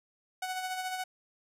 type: tone with tremolo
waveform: sawtooth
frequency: 743 Hz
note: F#5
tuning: 7 cents sharp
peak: -28 dBFS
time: 0.42-1.04 s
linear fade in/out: 5 ms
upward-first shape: sine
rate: 14 Hz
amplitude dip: 45%
effects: resampled to 32000 Hz